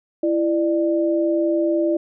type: tone pair together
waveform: sine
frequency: 334.2 / 596 Hz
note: E4 / D5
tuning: +24 / +25 cents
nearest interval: minor seventh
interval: 1001 cents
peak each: -18 / -21 dBFS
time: 0.23-1.97 s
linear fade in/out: 5 ms
effects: none